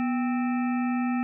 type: harmonic tone with a mistuned harmonic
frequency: 261.6 Hz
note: C4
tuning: in tune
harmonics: 1 / 3 / 5 / 7 / 9 / 10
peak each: -24 / -34 / -38 / -41 / -43 / -44 dBFS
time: 0-1.23 s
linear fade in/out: 0 ms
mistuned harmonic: 1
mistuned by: -110 cents
effects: none